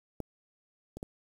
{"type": "clicks", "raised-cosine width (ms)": 2, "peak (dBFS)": [-22, -28, -24], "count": 3, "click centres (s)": [0.203, 0.97, 1.029], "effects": ["8-bit"]}